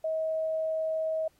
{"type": "tone", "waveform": "sine", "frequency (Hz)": 637, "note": "D#5", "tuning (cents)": 41, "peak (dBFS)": -27, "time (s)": [0.04, 1.28], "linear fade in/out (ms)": 5, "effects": ["pink hiss -68 dBFS RMS until 1.39 s", "AAC 48 kbps"]}